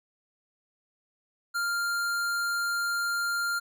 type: tone with hard clipping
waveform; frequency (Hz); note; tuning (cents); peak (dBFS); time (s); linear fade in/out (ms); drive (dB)
sine; 1397; F6; 0; -28; 1.54-3.6; 20; 18
effects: none